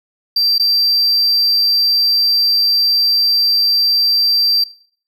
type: tone with dropouts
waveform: triangle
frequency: 4699 Hz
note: D8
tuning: in tune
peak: -10 dBFS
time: 0.36-4.64 s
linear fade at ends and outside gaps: 5 ms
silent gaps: 0.582-0.596 s
effects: noise-tail reverb RT60 0.5 s tail -18 dB re dry